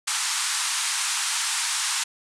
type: band-pass noise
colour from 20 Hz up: white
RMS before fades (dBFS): -26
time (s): 0.07-2.04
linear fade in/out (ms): 10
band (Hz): 860 to 9700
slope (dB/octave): 48
effects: none